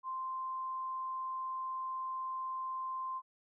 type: tone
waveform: sine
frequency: 1044 Hz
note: C6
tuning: 4 cents flat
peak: -36 dBFS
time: 0.03-3.22 s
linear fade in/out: 50 ms
effects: none